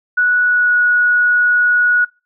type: tone with pitch glide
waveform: sine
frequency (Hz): 1471 to 1460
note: F#6 to F#6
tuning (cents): -11 to -24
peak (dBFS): -10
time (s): 0.17-2.05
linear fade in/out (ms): 10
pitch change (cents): -13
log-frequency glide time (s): 0.43-0.81
effects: noise-tail reverb RT60 0.3 s tail -24 dB re dry